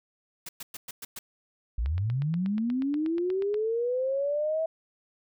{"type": "noise bursts", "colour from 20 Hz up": "white", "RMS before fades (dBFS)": -39, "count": 6, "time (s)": [0.46, 1.19], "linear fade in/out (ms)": 5, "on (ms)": 30, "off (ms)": 110}
{"type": "linear sweep", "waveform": "sine", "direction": "up", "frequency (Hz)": [50.1, 652], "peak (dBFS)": -25, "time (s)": [1.78, 4.66], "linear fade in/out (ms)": 5}
{"type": "click train", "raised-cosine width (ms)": 0.3, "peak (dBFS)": -27, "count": 15, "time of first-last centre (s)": [1.86, 3.543], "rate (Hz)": 8.32}
{"effects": []}